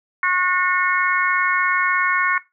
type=harmonic tone; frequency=363.4 Hz; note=F#4; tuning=31 cents flat; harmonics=3 / 4 / 5 / 6; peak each=-22 / -22 / -22 / -22 dBFS; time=0.23-2.38 s; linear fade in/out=2 ms; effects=noise-tail reverb RT60 0.2 s tail -17 dB re dry